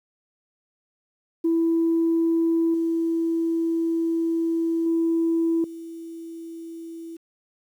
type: tone with level steps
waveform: sine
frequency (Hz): 330.7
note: E4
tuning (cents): +6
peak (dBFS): -17 / -20 / -18 / -34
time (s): 1.44-7.17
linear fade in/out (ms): 10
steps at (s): 2.74 / 4.86 / 5.64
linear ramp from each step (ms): 2
effects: tanh soft clip ceiling -14 dBFS + 9-bit